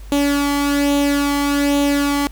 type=tone with flanger; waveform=sawtooth; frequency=285 Hz; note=C#4; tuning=48 cents sharp; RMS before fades=-17 dBFS; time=0.12-2.27 s; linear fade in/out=0 ms; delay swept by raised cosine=0.29 to 0.96 ms; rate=1.2 Hz; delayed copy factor=+0.55; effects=added 50 Hz sine -32 dBFS peak until 2.31 s + pink hiss -47 dBFS RMS until 2.31 s